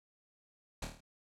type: noise with echo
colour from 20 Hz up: pink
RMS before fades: -38 dBFS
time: 0.82-0.85 s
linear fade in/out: 5 ms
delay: 26 ms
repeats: 6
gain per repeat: -4 dB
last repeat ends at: 1.006 s
effects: low-pass 9000 Hz 12 dB/octave